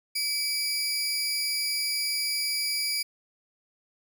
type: tone pair together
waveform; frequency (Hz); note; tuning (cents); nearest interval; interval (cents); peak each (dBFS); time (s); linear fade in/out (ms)
sawtooth; 2300 / 4877; D7 / D#8; -37 / -35; octave + minor second; 1302; -28 / -25; 0.15-3.03; 10
effects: none